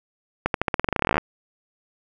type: accelerating click train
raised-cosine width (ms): 0.5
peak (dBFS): -5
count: 21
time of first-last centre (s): 0.46-1.18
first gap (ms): 82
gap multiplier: 0.9
effects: none